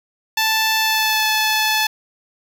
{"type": "tone with pitch glide", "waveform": "10% pulse", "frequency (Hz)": [880, 866.9], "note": ["A5", "A5"], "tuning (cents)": [0, -26], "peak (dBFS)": -7, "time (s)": [0.37, 1.87], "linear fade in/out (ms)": 5, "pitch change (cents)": -26, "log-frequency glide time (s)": [0.78, 1.27], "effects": []}